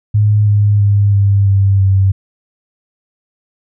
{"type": "tone with pitch steps", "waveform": "sine", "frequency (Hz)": [105, 103.26, 101.54, 99.85, 98.2, 96.56], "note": ["G#2", "G#2", "G#2", "G2", "G2", "G2"], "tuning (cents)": [19, -9, -39, 32, 4, -26], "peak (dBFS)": -7, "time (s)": [0.14, 2.12], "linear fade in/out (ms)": 10, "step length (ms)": 330, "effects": []}